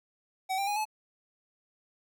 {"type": "tone with pitch steps", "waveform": "square", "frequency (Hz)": [758, 790.6, 824.7, 860.2], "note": ["F#5", "G5", "G#5", "A5"], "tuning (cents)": [42, 15, -12, -39], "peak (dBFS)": -29, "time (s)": [0.49, 0.854], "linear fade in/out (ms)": 20, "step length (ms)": 91, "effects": []}